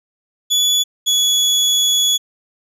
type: tone pair in turn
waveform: 30% pulse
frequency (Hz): 3422 / 3389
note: A7 / G#7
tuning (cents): -49 / +34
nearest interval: unison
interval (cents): 17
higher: first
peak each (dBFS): -10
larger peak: neither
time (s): 0.5-0.84 / 1.06-2.18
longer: second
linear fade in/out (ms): 20
effects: resampled to 32000 Hz